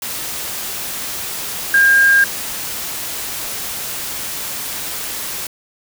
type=tone in noise; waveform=sine; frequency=1610 Hz; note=G6; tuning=46 cents sharp; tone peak=-8 dBFS; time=1.74-2.24 s; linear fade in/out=2 ms; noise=white; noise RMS=-25 dBFS; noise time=0.02-5.47 s; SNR=+14 dB; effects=none